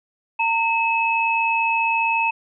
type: tone pair together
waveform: sine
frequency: 914 / 2585 Hz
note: A#5 / E7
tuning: -34 / -34 cents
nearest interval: octave + tritone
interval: 1800 cents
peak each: -20 dBFS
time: 0.39-2.31 s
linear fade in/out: 10 ms
effects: none